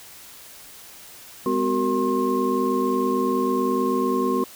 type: tone cluster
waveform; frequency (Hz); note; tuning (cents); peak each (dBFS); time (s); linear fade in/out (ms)
sine; 205.9 / 255.1 / 375.8 / 462.4 / 1067; G#3 / C4 / F#4 / A#4 / C6; -15 / -44 / +27 / -14 / +34; -29 / -24 / -24 / -28 / -26; 1.46-4.44; 2
effects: white hiss -44 dBFS RMS until 4.55 s